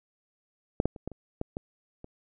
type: clicks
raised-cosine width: 2 ms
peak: -10 / -12 / -29 / -20 / -29 / -17 / -20 / -29 dBFS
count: 8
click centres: 0.801 / 0.856 / 0.962 / 1.076 / 1.117 / 1.414 / 1.569 / 2.044 s
effects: none